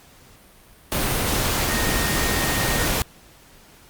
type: tone in noise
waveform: sine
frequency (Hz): 1854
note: A#6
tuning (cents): -10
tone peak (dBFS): -29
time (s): 1.69-2.86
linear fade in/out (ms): 0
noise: pink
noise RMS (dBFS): -22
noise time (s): 0.92-3.02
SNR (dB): -10
effects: pink hiss -50 dBFS RMS until 3.89 s + Opus 48 kbps

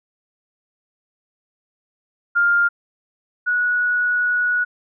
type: tone pair in turn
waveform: sine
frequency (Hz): 1403 / 1463.8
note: F6 / F#6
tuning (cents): +8 / -19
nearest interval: minor second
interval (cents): 73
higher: second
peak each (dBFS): -13 / -16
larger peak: first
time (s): 2.35-2.69 / 3.46-4.65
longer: second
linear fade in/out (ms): 20
effects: none

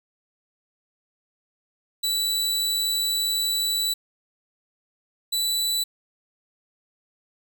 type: tone pair in turn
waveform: sawtooth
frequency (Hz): 3951 / 3966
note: B7 / B7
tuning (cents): 0 / +7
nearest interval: unison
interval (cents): 7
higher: second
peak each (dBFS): -19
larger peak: neither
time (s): 2.03-3.94 / 5.32-5.84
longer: first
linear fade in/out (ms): 10
effects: none

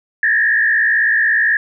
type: tone with frequency modulation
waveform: sine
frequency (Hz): 1760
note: A6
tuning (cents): 0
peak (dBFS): -11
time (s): 0.23-1.57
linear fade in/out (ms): 2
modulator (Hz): 58.1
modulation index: 1.7
effects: none

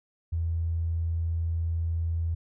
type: tone with tanh clipping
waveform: triangle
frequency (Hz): 83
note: E2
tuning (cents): +12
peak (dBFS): -25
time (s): 0.32-2.35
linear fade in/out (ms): 10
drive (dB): 3
effects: none

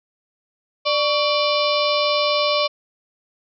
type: harmonic tone with a mistuned harmonic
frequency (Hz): 592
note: D5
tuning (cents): +14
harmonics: 1 / 2 / 4 / 5 / 6 / 7 / 8 / 9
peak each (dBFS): -20 / -23 / -26 / -27 / -28 / -28 / -29 / -30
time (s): 0.85-2.68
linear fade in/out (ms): 20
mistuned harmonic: 2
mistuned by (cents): -86
effects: none

